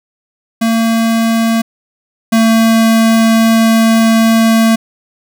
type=tone pair in turn; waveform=square; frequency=227 / 225.3 Hz; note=A#3 / A3; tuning=-46 / +41 cents; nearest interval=unison; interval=13 cents; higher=first; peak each=-10 / -7 dBFS; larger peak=second; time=0.61-1.62 / 2.32-4.76 s; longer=second; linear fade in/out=10 ms; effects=none